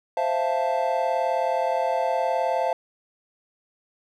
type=chord; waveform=triangle; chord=F major seventh; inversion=second; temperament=equal; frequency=523.3 / 659.3 / 698.5 / 880 Hz; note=C5 / E5 / F5 / A5; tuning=0 / 0 / 0 / 0 cents; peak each=-25 dBFS; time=0.17-2.73 s; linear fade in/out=2 ms; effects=none